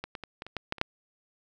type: clicks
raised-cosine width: 0.3 ms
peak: -19 / -21 / -23 / -22 / -26 / -16 / -13 / -28 / -8 dBFS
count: 9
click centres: 0.04 / 0.152 / 0.237 / 0.421 / 0.466 / 0.567 / 0.724 / 0.783 / 0.814 s
effects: none